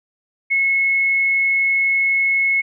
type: tone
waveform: sine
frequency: 2184 Hz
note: C#7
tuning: 26 cents flat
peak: -14 dBFS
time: 0.5-2.62 s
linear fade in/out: 20 ms
effects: none